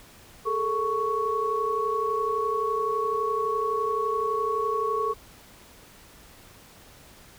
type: tone cluster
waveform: sine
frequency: 418.9 / 450.7 / 1112 Hz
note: G#4 / A4 / C#6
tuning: +15 / +42 / +5 cents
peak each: -30 / -29 / -26 dBFS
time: 0.45-5.14 s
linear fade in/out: 20 ms
effects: pink hiss -51 dBFS RMS until 7.38 s